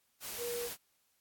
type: tone in noise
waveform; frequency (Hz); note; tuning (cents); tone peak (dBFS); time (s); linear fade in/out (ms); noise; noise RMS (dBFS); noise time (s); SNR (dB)
sine; 477.7; A#4; +42; -36; 0.37-0.7; 50; white; -42; 0.2-0.77; +3
effects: white hiss -75 dBFS RMS until 1.2 s + AAC 64 kbps